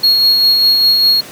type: tone with tremolo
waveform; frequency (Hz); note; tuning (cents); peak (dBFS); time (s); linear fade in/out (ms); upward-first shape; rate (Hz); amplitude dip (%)
triangle; 4303; C8; +48; -5; 0.03-1.21; 10; sine; 5; 30
effects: pink hiss -32 dBFS RMS until 1.31 s + high-pass 150 Hz 12 dB/octave